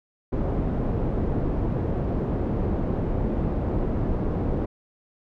pink low-pass noise, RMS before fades -25 dBFS, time 0.32-4.66 s, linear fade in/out 10 ms, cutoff 510 Hz, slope 12 dB/octave, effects none

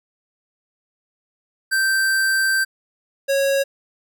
square tone pair in turn, 1562 / 549.9 Hz, G6 / C#5, -7 / -14 cents, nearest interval octave + tritone, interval 1807 cents, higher first, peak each -17 dBFS, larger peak neither, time 1.71-2.65 / 3.28-3.64 s, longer first, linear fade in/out 20 ms, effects none

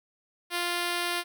5% pulse tone, 349.2 Hz, F4, in tune, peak -16 dBFS, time 0.5-1.24 s, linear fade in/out 50 ms, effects none

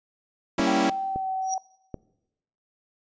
sawtooth chord, G diminished seventh, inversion none, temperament equal, 196 / 233.1 / 277.2 / 329.6 Hz, G3 / Bb3 / Db4 / Fb4, 0 / 0 / 0 / 0 cents, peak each -25 / -24 / -21 / -22 dBFS, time 0.58-0.9 s, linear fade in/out 5 ms
clicks, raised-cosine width 2 ms, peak -19 dBFS, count 3, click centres 0.596 / 1.16 / 1.943 s
sine tone with pitch glide, 774 to 759.4 Hz, G5 to F#5, -22 to +45 cents, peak -26 dBFS, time 0.67-1.58 s, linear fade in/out 2 ms, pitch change -33 cents, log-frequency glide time 1.08-1.29 s
sine tone with exponential growth, 5760 Hz, F#8, 47 cents flat, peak -24 dBFS, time 1.42-1.54 s, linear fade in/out 1 ms, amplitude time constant 26 ms
effects noise-tail reverb RT60 0.9 s tail -22 dB re dry + resampled to 16000 Hz

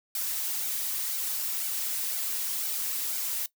blue noise with flanger, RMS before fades -31 dBFS, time 0.15-3.46 s, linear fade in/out 2 ms, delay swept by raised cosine 1.3 to 4.8 ms, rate 2 Hz, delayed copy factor +0.75, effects noise-tail reverb RT60 0.1 s tail -19 dB re dry

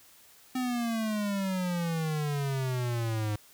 square exponential sweep, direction down, 257.6 to 103.83 Hz, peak -29 dBFS, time 0.55-3.36 s, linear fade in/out 5 ms, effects white hiss -57 dBFS RMS until 3.53 s

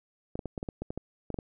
clicks, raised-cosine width 2 ms, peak -21 dBFS, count 12, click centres 0.355 / 0.392 / 0.457 / 0.578 / 0.629 / 0.688 / 0.82 / 0.905 / 0.976 / 1.303 / 1.343 / 1.388 s, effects none

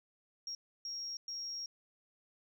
sine tone bursts at uneven times, 5588 Hz, F8, in tune, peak -38 dBFS, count 3, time 0.47-0.55 / 0.85-1.17 / 1.28-1.66 s, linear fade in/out 2 ms, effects tanh soft clip ceiling -34 dBFS

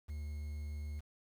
triangle tone with quantisation, 74.4 Hz, D2, 23 cents sharp, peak -37 dBFS, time 0.08-1.01 s, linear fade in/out 20 ms, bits 10, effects none

